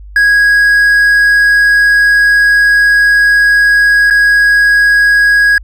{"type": "tone with dropouts", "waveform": "triangle", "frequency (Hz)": 1654, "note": "G#6", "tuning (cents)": -8, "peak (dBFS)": -3, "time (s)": [0.16, 5.58], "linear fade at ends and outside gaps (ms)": 2, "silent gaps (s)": [4.101, 4.107], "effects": ["added 50 Hz sine -28 dBFS peak until 5.63 s"]}